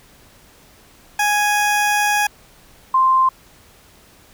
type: tone pair in turn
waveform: 20% pulse / sine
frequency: 830.6 / 1046.5 Hz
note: G#5 / C6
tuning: 0 / 0 cents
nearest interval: major third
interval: 400 cents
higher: second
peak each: -10 / -11 dBFS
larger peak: first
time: 1.19-2.27 / 2.94-3.29 s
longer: first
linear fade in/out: 5 ms
effects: pink hiss -49 dBFS RMS until 4.33 s